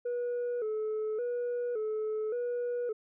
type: tone with vibrato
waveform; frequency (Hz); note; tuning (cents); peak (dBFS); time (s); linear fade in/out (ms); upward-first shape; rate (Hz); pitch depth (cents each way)
sine; 457.6; A#4; -32; -28; 0.05-2.93; 10; square; 0.88; 100
effects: tanh soft clip ceiling -29 dBFS